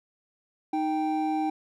triangle tone pair together, 311.1 / 783.9 Hz, D#4 / G5, 0 / 0 cents, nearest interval octave + major third, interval 1600 cents, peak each -25 / -26 dBFS, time 0.73-1.5 s, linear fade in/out 5 ms, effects none

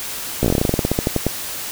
slowing click train, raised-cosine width 2 ms, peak -3 dBFS, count 19, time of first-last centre 0.43-1.266 s, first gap 15 ms, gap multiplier 1.12, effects white hiss -28 dBFS RMS until 1.71 s

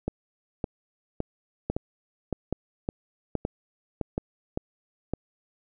two click trains, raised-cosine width 2 ms, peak -13 / -14 dBFS, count 4 / 10, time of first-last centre 1.7-4.179 / 0.08-5.136 s, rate 1.21 / 1.78 Hz, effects none

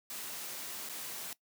white noise with dropouts, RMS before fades -42 dBFS, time 0.1-1.33 s, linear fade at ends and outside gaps 1 ms, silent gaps 0.89-0.895 s, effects noise-tail reverb RT60 0.1 s tail -19 dB re dry + high-pass 150 Hz 12 dB/octave

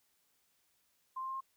sine tone with pitch steps, 1046.5 / 1053.2 / 1059.9 / 1066.6 Hz, C6 / C6 / C6 / C6, 0 / +11 / +22 / +33 cents, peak -37 dBFS, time 1.16-1.408 s, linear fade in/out 10 ms, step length 62 ms, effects white hiss -75 dBFS RMS until 1.56 s

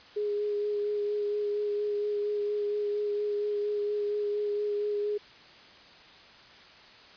sine tone with vibrato, 414.6 Hz, G#4, 3 cents flat, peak -27 dBFS, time 0.16-5.18 s, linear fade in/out 10 ms, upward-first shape sine, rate 4.3 Hz, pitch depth 14 cents each way, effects white hiss -52 dBFS RMS until 7.16 s + resampled to 11025 Hz

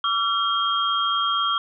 sine tone cluster, 1151 / 1359 / 3228 Hz, D6 / F6 / G#7, -35 / -48 / -50 cents, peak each -24 dBFS, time 0.04-1.58 s, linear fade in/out 2 ms, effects none

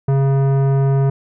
sine tone with tanh clipping, 136.7 Hz, C#3, 24 cents flat, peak -14 dBFS, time 0.08-1.1 s, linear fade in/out 5 ms, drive 15 dB, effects none

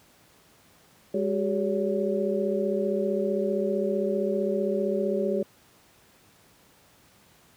sine tone cluster, 203.1 / 377 / 412.4 / 565 Hz, G#3 / F#4 / G#4 / C#5, -38 / +32 / -12 / +33 cents, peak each -29 dBFS, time 1.14-5.43 s, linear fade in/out 5 ms, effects pink hiss -58 dBFS RMS until 7.56 s + high-pass 80 Hz 12 dB/octave

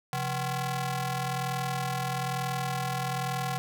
sawtooth ring-modulated tone, 309.7 Hz, D#4, 8 cents flat, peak -22 dBFS, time 0.13-3.58 s, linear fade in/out 0 ms, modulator 444 Hz, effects none

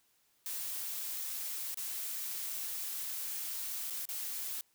blue noise with dropouts, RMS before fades -39 dBFS, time 0.46-4.61 s, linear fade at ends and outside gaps 1 ms, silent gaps 1.744-1.772 / 3.9-3.905 / 4.054-4.089 s, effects white hiss -72 dBFS RMS until 4.74 s

